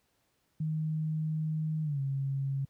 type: tone with pitch glide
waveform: sine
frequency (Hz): 156.3 to 136.86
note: D#3 to C#3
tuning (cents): +8 to -22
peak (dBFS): -29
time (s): 0.6-2.65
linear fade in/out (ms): 5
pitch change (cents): -230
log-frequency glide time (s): 1.83-2
effects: pink hiss -74 dBFS RMS until 2.69 s + high-pass 60 Hz 12 dB/octave